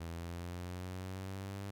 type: linear sweep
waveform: sawtooth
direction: up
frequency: 82.7 to 100 Hz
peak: -37 dBFS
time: 0-1.71 s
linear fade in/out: 10 ms
effects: none